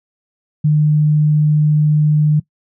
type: tone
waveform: sine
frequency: 151.2 Hz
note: D#3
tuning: 49 cents flat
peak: -9 dBFS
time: 0.64-2.4 s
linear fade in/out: 10 ms
effects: noise-tail reverb RT60 0.1 s tail -20 dB re dry